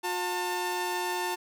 sawtooth tone pair together, 359.4 / 895 Hz, F4 / A5, +50 / +29 cents, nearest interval octave + major third, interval 1579 cents, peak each -29 / -27 dBFS, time 0.03-1.36 s, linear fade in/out 20 ms, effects none

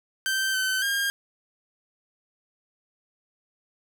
sawtooth tone with pitch steps, 1556 / 1529 / 1613 Hz, G6 / G6 / G6, -13 / -44 / +49 cents, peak -20 dBFS, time 0.26-1.1 s, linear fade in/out 0 ms, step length 280 ms, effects none

